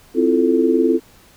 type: chord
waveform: sine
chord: F major seventh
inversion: second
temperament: equal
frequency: 261.6 / 329.6 / 349.2 / 440 Hz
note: C4 / E4 / F4 / A4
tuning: 0 / 0 / 0 / 0 cents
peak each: -18 dBFS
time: 0.14-1 s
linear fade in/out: 50 ms
effects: pink hiss -49 dBFS RMS until 1.36 s